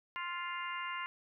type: harmonic tone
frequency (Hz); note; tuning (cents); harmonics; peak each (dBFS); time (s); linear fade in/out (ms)
349.3; F4; 0; 3 / 4 / 5 / 6 / 7 / 8; -40 / -45 / -47 / -43 / -55 / -46; 0.16-1.06; 0
effects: none